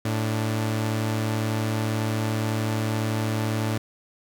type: tone pair together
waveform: sawtooth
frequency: 110 / 291.9 Hz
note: A2 / D4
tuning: 0 / -10 cents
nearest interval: octave + perfect fourth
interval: 1690 cents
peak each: -20 / -28 dBFS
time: 0.05-3.78 s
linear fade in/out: 5 ms
effects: none